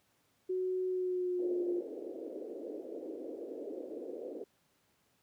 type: tone with pitch glide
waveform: sine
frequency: 370 to 351.9 Hz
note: F#4 to F4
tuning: 0 to +13 cents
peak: -31 dBFS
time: 0.49-1.81 s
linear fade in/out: 10 ms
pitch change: -87 cents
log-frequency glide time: 0.88-1.7 s
type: band-pass noise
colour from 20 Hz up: white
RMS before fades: -43 dBFS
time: 1.39-4.44 s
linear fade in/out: 2 ms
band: 280 to 540 Hz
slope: 48 dB/octave
effects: pink hiss -73 dBFS RMS until 5.22 s + high-pass 100 Hz 12 dB/octave